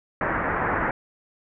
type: low-pass noise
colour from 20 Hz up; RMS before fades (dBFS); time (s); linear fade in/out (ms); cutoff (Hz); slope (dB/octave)
white; -25; 0.21-0.91; 2; 1900; 48
effects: none